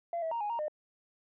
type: tone with pitch steps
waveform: sine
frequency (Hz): 683 / 649 / 931 / 830 / 933 / 607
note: F5 / E5 / A#5 / G#5 / A#5 / D#5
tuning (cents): -39 / -27 / -2 / -1 / +1 / -43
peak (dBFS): -30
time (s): 0.13-0.682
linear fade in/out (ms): 2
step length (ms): 92
effects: tanh soft clip ceiling -28 dBFS